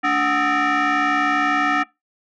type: tone with frequency modulation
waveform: sine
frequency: 290.8 Hz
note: D4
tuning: 17 cents flat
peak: -14 dBFS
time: 0.03-1.84 s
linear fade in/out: 20 ms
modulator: 514 Hz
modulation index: 3.6
effects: noise-tail reverb RT60 0.2 s tail -23 dB re dry + tanh soft clip ceiling -14 dBFS